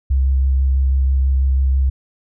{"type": "tone with vibrato", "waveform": "sine", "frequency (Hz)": 66.6, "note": "C2", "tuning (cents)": 31, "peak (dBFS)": -12, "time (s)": [0.1, 1.9], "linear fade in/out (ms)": 10, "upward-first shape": "square", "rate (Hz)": 6.1, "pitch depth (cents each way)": 13, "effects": []}